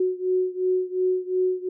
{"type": "beating tone pair", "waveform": "sine", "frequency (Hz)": [367.8, 370.6], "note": ["F#4", "F#4"], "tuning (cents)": [-10, 3], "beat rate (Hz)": 2.8, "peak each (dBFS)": [-23, -25], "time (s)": [0, 1.69], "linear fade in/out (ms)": 5, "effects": []}